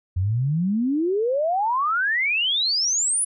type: exponential sweep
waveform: sine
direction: up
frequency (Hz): 86.4 to 10310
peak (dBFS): -19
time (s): 0.16-3.25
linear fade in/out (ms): 10
effects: none